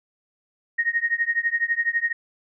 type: tone with tremolo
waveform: sine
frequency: 1864.7 Hz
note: A#6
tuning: in tune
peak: -16 dBFS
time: 0.78-2.13 s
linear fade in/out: 10 ms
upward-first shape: triangle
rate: 12 Hz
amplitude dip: 100%
effects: none